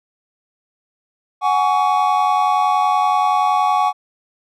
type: chord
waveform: triangle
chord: F# suspended second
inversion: none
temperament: equal with one note detuned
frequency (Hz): 740 / 830.6 / 1126.2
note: F#5 / G#5 / C#6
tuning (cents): 0 / 0 / +27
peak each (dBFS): -16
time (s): 1.41-3.93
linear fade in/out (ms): 50
effects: none